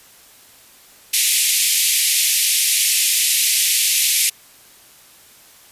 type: band-pass noise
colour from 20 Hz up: white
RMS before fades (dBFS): -17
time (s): 1.13-4.3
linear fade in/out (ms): 10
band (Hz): 2100 to 13000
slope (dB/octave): 48
effects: white hiss -47 dBFS RMS until 5.71 s + resampled to 32000 Hz